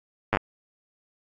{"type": "slowing click train", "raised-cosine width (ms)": 0.5, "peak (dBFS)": -7, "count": 5, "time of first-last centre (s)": [0.33, 0.371], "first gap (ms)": 9, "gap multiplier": 1.08, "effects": ["AAC 48 kbps"]}